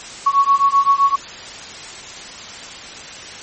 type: beating tone pair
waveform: sine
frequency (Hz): 1108.7 / 1116.4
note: C#6 / C#6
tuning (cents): 0 / +12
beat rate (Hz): 7.7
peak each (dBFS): -14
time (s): 0.26-1.16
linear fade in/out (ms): 10
effects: white hiss -33 dBFS RMS until 3.42 s + MP3 32 kbps